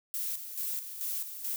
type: noise with tremolo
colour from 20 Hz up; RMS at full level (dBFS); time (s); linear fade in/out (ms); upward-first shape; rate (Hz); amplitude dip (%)
violet; -34; 0.14-1.56; 0; square; 2.3; 60
effects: none